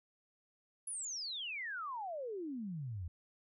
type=exponential sweep; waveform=sine; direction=down; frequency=10660 to 79.9 Hz; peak=-39 dBFS; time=0.87-3.08 s; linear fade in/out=5 ms; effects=none